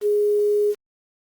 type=tone with quantisation; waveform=sine; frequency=415.3 Hz; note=G#4; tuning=in tune; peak=-16 dBFS; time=0.01-0.75 s; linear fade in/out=50 ms; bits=7; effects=Opus 32 kbps